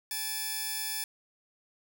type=tone cluster; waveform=5% pulse; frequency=867 / 1734 / 2351 / 5250 Hz; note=A5 / A6 / D7 / E8; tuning=-26 / -26 / +1 / -8 cents; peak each=-30 dBFS; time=0.11-1.04 s; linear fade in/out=2 ms; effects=none